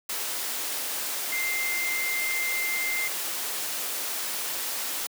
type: tone in noise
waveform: sine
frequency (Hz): 2093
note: C7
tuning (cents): 0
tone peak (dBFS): -27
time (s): 1.32-3.08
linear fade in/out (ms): 5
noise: white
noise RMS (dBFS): -31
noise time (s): 0.09-5.07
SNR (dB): +1
effects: high-pass 300 Hz 12 dB/octave